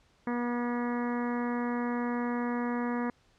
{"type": "harmonic tone", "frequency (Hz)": 241.2, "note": "B3", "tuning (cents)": -41, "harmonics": [1, 2, 3, 4, 5, 6, 7, 8, 9], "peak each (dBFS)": [-30, -37, -42, -39, -42, -48, -44, -46, -51], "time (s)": [0.27, 3.1], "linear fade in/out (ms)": 2, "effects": ["pink hiss -66 dBFS RMS until 3.38 s", "low-pass 6000 Hz 12 dB/octave"]}